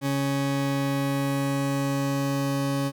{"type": "tone pair together", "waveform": "40% pulse", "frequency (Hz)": [138.59, 277.2], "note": ["C#3", "C#4"], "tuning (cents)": [0, 0], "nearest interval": "octave", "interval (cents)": 1200, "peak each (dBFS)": -26, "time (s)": [0.01, 2.92], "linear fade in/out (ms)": 50, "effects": []}